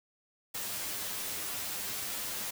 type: noise with comb filter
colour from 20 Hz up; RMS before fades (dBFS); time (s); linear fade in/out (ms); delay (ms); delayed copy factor
white; -37; 0.54-2.51; 10; 10; +0.6
effects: none